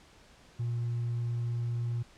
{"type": "tone with hard clipping", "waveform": "triangle", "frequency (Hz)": 118.5, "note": "A#2", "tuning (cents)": 29, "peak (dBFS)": -29, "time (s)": [0.59, 2.03], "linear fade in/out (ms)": 10, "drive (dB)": 2, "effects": ["pink hiss -58 dBFS RMS until 2.17 s", "low-pass 7000 Hz 12 dB/octave"]}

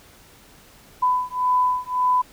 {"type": "beating tone pair", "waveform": "sine", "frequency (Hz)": [1000, 1001.8], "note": ["B5", "B5"], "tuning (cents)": [21, 24], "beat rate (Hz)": 1.8, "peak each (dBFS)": -21, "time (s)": [1.02, 2.22], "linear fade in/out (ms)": 10, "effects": ["pink hiss -50 dBFS RMS until 2.32 s"]}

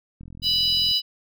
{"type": "click train", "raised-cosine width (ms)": 5, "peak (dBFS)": -29, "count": 31, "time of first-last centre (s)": [0.21, 0.913], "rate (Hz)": 42.7}
{"type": "harmonic tone", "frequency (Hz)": 987.8, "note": "B5", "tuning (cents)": 0, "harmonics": [3, 4, 5], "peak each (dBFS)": [-23, -23, -23], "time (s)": [0.42, 1.02], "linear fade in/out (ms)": 50}
{"type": "noise", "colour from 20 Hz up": "blue", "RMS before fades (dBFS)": -43, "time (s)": [0.42, 1.01], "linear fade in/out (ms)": 20}
{"effects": []}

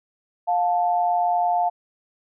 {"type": "tone pair together", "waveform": "sine", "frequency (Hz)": [707.6, 879], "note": ["F5", "A5"], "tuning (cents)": [23, -2], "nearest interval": "major third", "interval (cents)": 375, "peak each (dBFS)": [-19, -24], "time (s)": [0.47, 1.7], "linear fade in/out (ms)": 20, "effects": []}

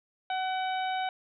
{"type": "harmonic tone with a mistuned harmonic", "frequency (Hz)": 750, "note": "F#5", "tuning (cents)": 23, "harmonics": [1, 2, 3, 4, 5], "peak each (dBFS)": [-29, -38, -41, -43, -43], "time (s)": [0.3, 1.09], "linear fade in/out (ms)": 2, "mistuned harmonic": 3, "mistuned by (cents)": 32, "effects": []}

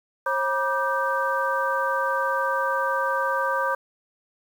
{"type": "tone cluster", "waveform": "sine", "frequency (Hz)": [539, 960, 1186, 1556], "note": ["C#5", "B5", "D6", "G6"], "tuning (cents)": [-49, -49, 17, -13], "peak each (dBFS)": -27, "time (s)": [0.26, 3.75], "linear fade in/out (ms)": 5, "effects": ["8-bit"]}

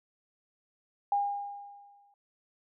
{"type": "tone with exponential decay", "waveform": "sine", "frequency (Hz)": 809, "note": "G#5", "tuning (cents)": -46, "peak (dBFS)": -23, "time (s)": [1.12, 2.14], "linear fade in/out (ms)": 2, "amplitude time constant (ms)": 220, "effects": []}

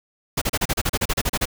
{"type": "noise bursts", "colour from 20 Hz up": "pink", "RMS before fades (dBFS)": -21, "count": 14, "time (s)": [0.37, 1.456], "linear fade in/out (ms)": 10, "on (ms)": 46, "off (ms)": 34, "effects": []}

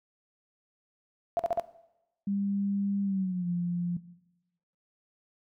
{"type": "tone bursts", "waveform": "sine", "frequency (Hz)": 679, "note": "F5", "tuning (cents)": -49, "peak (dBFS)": -23, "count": 4, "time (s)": [1.37, 1.597], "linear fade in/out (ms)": 0, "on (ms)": 23, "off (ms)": 45}
{"type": "tone with pitch glide", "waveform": "sine", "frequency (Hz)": [199.5, 174.68], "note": ["G3", "F3"], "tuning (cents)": [31, 1], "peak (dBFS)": -27, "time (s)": [2.27, 3.97], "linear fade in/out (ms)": 5, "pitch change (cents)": -230, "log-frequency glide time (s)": [3.03, 3.49]}
{"effects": ["noise-tail reverb RT60 0.9 s tail -17 dB re dry"]}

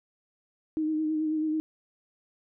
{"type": "tone with vibrato", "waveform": "sine", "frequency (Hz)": 311.1, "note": "D#4", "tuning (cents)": 0, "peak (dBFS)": -25, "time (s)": [0.77, 1.6], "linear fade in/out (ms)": 0, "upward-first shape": "sine", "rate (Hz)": 9.2, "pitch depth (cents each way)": 28, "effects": []}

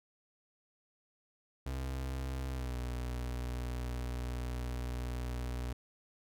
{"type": "tone with pitch glide", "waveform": "35% pulse", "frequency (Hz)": [65.41, 61.38], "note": ["C2", "B1"], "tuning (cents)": [0, -10], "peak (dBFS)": -34, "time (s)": [1.66, 5.73], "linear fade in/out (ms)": 5, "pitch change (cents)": -110, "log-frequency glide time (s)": [2.48, 2.77], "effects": []}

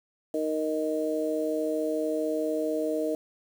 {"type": "harmonic tone", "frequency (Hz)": 155.56, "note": "D#3", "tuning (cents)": 0, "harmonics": [2, 3, 4], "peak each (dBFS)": [-30, -30, -30], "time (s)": [0.34, 3.15], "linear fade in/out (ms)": 2, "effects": ["8-bit"]}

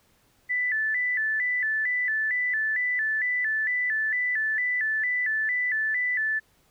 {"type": "tone with vibrato", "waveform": "sine", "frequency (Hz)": 1864.7, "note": "A#6", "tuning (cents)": 0, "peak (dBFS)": -23, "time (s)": [0.49, 6.4], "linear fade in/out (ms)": 20, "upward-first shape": "square", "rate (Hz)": 2.2, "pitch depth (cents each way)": 110, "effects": ["pink hiss -64 dBFS RMS until 6.7 s"]}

